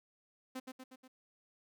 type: tone with echo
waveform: sawtooth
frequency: 258.7 Hz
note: C4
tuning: 19 cents flat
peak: -36 dBFS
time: 0.55-0.6 s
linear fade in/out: 10 ms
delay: 120 ms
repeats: 4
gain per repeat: -4 dB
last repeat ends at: 1.08 s
effects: none